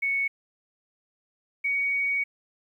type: tone pair in turn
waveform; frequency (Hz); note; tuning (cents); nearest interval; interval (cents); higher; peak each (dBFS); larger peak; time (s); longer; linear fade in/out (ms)
sine; 2217 / 2244; C#7 / C#7; 0 / +21; unison; 21; second; -23; neither; 0.02-0.28 / 1.64-2.24; second; 10
effects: 10-bit